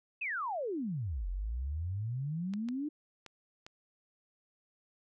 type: exponential two-way sweep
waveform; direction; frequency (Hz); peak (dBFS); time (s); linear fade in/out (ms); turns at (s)
sine; down then up; 2691 to 43.03 to 309.2; -33; 0.21-2.89; 10; 1.28
type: clicks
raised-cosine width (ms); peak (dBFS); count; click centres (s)
0.2; -30; 4; 2.537 / 2.687 / 3.263 / 3.665
effects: none